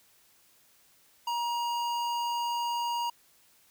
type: tone with notch filter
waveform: square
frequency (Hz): 948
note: A#5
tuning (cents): +29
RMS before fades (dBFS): -31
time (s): 1.27-3.1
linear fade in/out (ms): 5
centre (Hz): 10000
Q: 1.2
effects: white hiss -63 dBFS RMS until 3.7 s